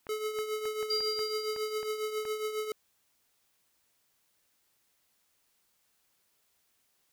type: clicks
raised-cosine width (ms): 0.5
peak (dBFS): -30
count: 9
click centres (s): 0.068 / 0.388 / 0.655 / 0.828 / 1.006 / 1.192 / 1.563 / 1.83 / 2.253
type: tone with tremolo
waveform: square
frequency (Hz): 429.9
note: A4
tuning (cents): -40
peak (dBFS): -30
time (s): 0.09-2.72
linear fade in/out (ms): 2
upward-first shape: triangle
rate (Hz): 7.3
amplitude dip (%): 65
type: tone with exponential decay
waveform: sine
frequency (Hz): 4766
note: D8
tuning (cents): +25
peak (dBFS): -28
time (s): 0.9-2.7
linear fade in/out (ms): 5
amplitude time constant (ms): 390
effects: white hiss -73 dBFS RMS until 7.12 s